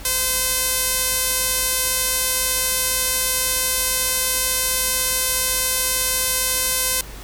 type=tone with band-pass filter; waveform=sawtooth; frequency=514 Hz; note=C5; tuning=31 cents flat; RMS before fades=-21 dBFS; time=0.05-7.01 s; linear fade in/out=2 ms; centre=11000 Hz; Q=0.98; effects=added 50 Hz sine -36 dBFS peak until 7.23 s + pink hiss -39 dBFS RMS until 7.23 s